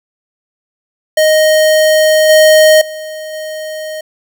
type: tone with level steps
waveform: square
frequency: 622.3 Hz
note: D#5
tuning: in tune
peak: -7 / -4 / -23 / -21 dBFS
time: 1.17-4.01 s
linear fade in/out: 5 ms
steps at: 2.29 / 2.81 / 3.33 s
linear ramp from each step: 5 ms
effects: none